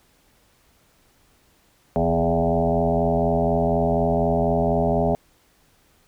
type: tone with frequency modulation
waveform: sine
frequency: 415.3 Hz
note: G#4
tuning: in tune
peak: -17 dBFS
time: 1.96-5.15 s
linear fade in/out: 0 ms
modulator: 84.1 Hz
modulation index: 4
effects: pink hiss -60 dBFS RMS until 6.07 s